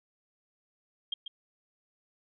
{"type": "tone with echo", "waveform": "sine", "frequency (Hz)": 3216, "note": "G7", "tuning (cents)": 44, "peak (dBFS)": -29, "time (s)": [1.12, 1.14], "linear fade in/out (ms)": 5, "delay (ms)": 140, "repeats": 1, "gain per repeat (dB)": -8, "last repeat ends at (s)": 1.28, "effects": []}